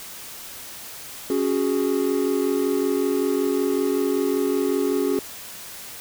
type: chord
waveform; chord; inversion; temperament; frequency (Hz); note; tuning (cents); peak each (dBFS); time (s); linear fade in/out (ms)
triangle; C# suspended fourth; none; equal; 277.2 / 370 / 415.3; C#4 / F#4 / G#4; 0 / 0 / 0; -22; 1.3-5.19; 2
effects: white hiss -38 dBFS RMS until 6 s